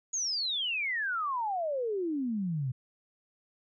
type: exponential sweep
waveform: sine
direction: down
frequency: 6800 to 121.9 Hz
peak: -29 dBFS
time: 0.13-2.72 s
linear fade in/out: 10 ms
effects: none